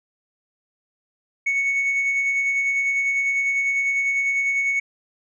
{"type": "tone with tremolo", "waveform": "sine", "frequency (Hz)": 2217, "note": "C#7", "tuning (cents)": 0, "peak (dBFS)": -15, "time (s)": [1.46, 4.8], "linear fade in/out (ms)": 10, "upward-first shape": "sine", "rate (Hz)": 10, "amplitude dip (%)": 40, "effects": ["tanh soft clip ceiling -17 dBFS"]}